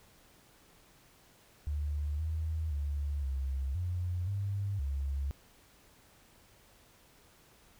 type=tone with pitch steps; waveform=sine; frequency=73.7 / 79.4 / 72 / 67.1 / 89.1 / 99.7 / 69.3 Hz; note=D2 / D#2 / D2 / C2 / F2 / G2 / C#2; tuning=+7 / +36 / -34 / +44 / +35 / +30 / 0 cents; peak=-31 dBFS; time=1.67-5.31 s; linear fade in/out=0 ms; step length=520 ms; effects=pink hiss -62 dBFS RMS until 7.79 s